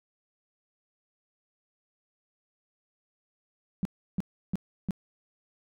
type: tone bursts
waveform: sine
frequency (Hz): 188.5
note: F#3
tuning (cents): +32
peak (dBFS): -24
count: 4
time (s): 3.83-4.908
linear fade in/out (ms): 0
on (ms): 22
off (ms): 330
effects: none